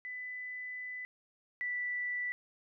sine tone pair in turn, 1999 / 1970.3 Hz, B6 / B6, +20 / -5 cents, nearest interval unison, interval 25 cents, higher first, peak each -39 / -33 dBFS, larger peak second, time 0.05-1.05 / 1.61-2.32 s, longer first, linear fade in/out 0 ms, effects none

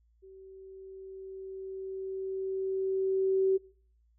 sine tone with level ramp, 382.7 Hz, G4, 42 cents flat, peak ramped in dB -49 to -22 dBFS, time 0.22-3.58 s, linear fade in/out 20 ms, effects noise-tail reverb RT60 0.5 s tail -23 dB re dry + added 57 Hz sine -64 dBFS peak until 4.18 s

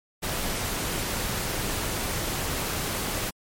pink noise, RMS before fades -29 dBFS, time 0.22-3.31 s, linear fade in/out 20 ms, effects MP3 64 kbps

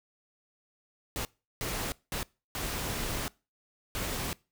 pink noise bursts at uneven times, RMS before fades -34 dBFS, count 5, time 1.16-1.25 / 1.61-1.92 / 2.12-2.23 / 2.55-3.28 / 3.95-4.33 s, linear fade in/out 0 ms, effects noise-tail reverb RT60 0.3 s tail -23 dB re dry

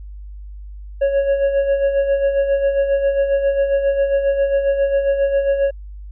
triangle tone with tremolo, 554.4 Hz, C#5, in tune, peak -10 dBFS, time 1.01-5.71 s, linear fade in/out 10 ms, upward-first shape sine, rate 7.4 Hz, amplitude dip 55%, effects added 50 Hz sine -31 dBFS peak until 6.11 s + resampled to 8000 Hz

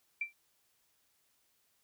sine tone with exponential decay, 2349 Hz, D7, in tune, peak -29 dBFS, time 0.21-0.33 s, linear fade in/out 5 ms, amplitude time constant 26 ms, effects white hiss -74 dBFS RMS until 1.83 s

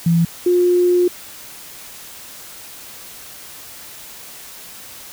sine tone pair in turn, 167.9 / 355.8 Hz, E3 / F4, +32 / +32 cents, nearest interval octave + minor second, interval 1300 cents, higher second, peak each -11 dBFS, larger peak neither, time 0.06-0.25 / 0.46-1.08 s, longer second, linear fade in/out 5 ms, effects white hiss -37 dBFS RMS until 5.12 s

